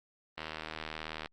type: click train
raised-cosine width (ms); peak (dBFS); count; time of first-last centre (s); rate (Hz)
0.3; -22; 70; 0.38-1.259; 78.5
effects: Opus 24 kbps